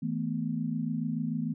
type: chord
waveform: sine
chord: E suspended fourth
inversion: none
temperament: equal with one note detuned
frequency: 160.77 / 220 / 246.9 Hz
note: E3 / A3 / B3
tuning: -43 / 0 / 0 cents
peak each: -33 dBFS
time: 0.02-1.54 s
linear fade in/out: 10 ms
effects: none